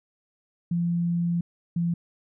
sine tone pair in turn, 171.7 / 170.61 Hz, F3 / F3, -29 / -40 cents, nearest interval unison, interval 11 cents, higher first, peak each -22 / -22 dBFS, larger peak neither, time 0.71-1.41 / 1.76-1.94 s, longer first, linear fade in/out 5 ms, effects none

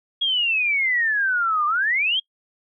sine exponential two-way sweep, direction down then up, 3322 to 1174.7 to 3322 Hz, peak -18 dBFS, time 0.21-2.2 s, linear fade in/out 10 ms, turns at 1.66 s, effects noise-tail reverb RT60 0.1 s tail -25 dB re dry

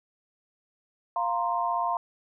sine chord, F suspended fourth, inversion none, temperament just, 698.5 / 931.3 / 1047.7 Hz, F5 / Bb5 / C6, 0 / -2 / +2 cents, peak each -29 dBFS, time 1.16-1.97 s, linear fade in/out 2 ms, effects none

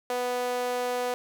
sawtooth tone with high-pass filter, 247.3 Hz, B3, 3 cents sharp, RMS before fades -29 dBFS, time 0.1-1.14 s, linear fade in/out 0 ms, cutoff 570 Hz, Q 3.6, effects none

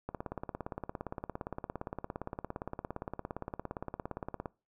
click train, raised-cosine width 1 ms, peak -23 dBFS, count 77, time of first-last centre 0.09-4.458 s, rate 17.4 Hz, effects noise-tail reverb RT60 0.3 s tail -22 dB re dry

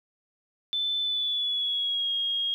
sine tone with pitch glide, 3520 to 3265 Hz, A7 to G#7, 0 to -30 cents, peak -25 dBFS, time 0.73-2.54 s, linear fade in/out 0 ms, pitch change -130 cents, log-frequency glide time 1.01-2.12 s, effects 10-bit

